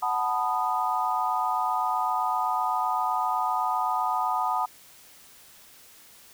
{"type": "chord", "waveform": "sine", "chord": "B dominant seventh", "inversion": "second", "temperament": "equal with one note detuned", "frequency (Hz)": [740, 880, 987.8, 1235.9], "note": ["F#5", "A5", "B5", "D#6"], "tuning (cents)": [0, 0, 0, -12], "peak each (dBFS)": -29, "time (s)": [0.02, 4.66], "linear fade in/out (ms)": 10, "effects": ["white hiss -52 dBFS RMS until 6.33 s"]}